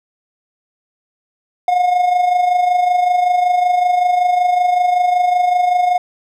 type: tone with amplitude modulation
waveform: triangle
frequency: 719 Hz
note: F#5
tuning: 50 cents flat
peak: -7 dBFS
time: 1.68-5.98 s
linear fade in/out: 2 ms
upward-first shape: sine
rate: 25.3 Hz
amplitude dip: 55%
effects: none